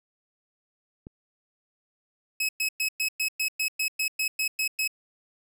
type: click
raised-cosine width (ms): 3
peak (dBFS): -28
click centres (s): 1.069
type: tone bursts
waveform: sawtooth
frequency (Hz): 2566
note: E7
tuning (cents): -47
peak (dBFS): -21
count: 13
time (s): 2.4-4.877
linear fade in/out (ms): 5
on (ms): 89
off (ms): 110
effects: none